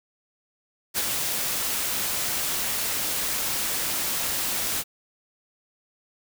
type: noise with ADSR envelope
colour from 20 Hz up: white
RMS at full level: -23 dBFS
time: 0.94-4.84 s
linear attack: 42 ms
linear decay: 33 ms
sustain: -4 dB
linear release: 41 ms
effects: none